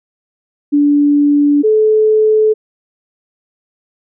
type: tone pair in turn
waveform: sine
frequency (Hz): 290 / 432.4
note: D4 / A4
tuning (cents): -22 / -30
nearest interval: perfect fifth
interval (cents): 692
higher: second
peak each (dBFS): -7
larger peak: neither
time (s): 0.72-1.63 / 1.63-2.54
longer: neither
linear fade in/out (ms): 20
effects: none